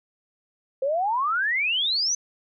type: exponential sweep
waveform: sine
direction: up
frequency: 516 to 6220 Hz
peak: -21 dBFS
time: 0.82-2.15 s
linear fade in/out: 5 ms
effects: none